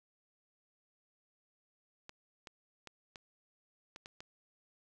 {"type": "clicks", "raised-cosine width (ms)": 0.2, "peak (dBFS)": -30, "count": 7, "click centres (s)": [2.094, 2.472, 2.873, 3.158, 3.961, 4.059, 4.205], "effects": []}